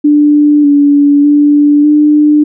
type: tone with pitch steps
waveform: sine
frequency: 295.1 / 287 / 292.2 / 298.7 Hz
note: D4 / D4 / D4 / D4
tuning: +8 / -40 / -9 / +29 cents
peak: -3 dBFS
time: 0.04-2.44 s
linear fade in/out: 10 ms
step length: 600 ms
effects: none